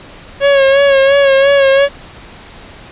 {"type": "tone with vibrato", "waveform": "45% pulse", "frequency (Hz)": 551, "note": "C#5", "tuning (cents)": -11, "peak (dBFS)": -6, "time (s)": [0.4, 1.89], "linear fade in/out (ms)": 50, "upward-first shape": "sine", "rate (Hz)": 2.9, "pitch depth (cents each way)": 41, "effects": ["pink hiss -35 dBFS RMS until 2.91 s", "resampled to 8000 Hz"]}